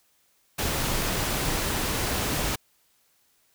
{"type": "noise", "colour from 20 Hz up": "pink", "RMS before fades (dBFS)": -27, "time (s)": [0.58, 2.56], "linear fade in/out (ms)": 10, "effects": ["white hiss -66 dBFS RMS until 3.54 s"]}